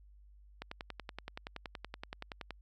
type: click train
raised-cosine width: 0.3 ms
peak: -25 dBFS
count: 21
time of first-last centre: 0.62-2.507 s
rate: 10.6 Hz
effects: added 50 Hz sine -56 dBFS peak until 2.61 s